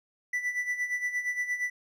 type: tone with tremolo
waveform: triangle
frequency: 1975.5 Hz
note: B6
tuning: in tune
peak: -24 dBFS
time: 0.33-1.7 s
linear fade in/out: 5 ms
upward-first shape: sine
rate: 8.6 Hz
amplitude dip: 70%
effects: none